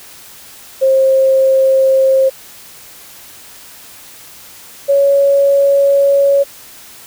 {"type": "tone pair in turn", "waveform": "sine", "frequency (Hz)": [532, 558.1], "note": ["C5", "C#5"], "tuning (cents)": [29, 12], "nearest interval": "minor second", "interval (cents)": 83, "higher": "second", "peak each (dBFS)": -7, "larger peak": "neither", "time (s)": [[0.81, 2.3], [4.88, 6.44]], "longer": "second", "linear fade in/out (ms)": 20, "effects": ["white hiss -37 dBFS RMS until 7.06 s"]}